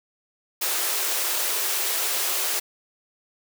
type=high-pass noise; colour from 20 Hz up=white; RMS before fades=-25 dBFS; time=0.61-2.6 s; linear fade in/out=10 ms; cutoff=330 Hz; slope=96 dB/octave; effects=none